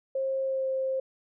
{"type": "tone with pitch glide", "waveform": "sine", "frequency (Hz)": [534, 528.5], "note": ["C5", "C5"], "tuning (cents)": [35, 17], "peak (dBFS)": -26, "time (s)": [0.15, 1], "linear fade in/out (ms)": 5, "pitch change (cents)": -18, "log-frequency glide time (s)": [0.44, 0.67], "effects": []}